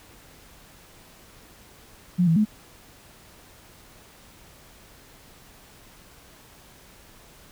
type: tone with pitch steps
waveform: sine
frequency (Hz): 178 / 163.6 / 212.9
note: F3 / E3 / G#3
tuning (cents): +33 / -13 / +43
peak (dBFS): -16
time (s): 2.18-2.453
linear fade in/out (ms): 20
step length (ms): 91
effects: pink hiss -51 dBFS RMS until 7.51 s